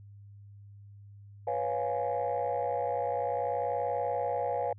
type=chord; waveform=sine; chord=C# dominant seventh; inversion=third; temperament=equal; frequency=493.9 / 554.4 / 698.5 / 830.6 Hz; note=B4 / C#5 / E#5 / G#5; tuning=0 / 0 / 0 / 0 cents; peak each=-33 dBFS; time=1.47-4.73 s; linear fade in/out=5 ms; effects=tanh soft clip ceiling -22 dBFS + added 101 Hz sine -48 dBFS peak until 4.78 s